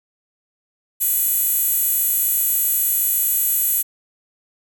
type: tone with high-pass filter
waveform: 10% pulse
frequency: 493.9 Hz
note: B4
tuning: in tune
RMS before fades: -19 dBFS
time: 1-3.83 s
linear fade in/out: 20 ms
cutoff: 11000 Hz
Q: 3.1
effects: none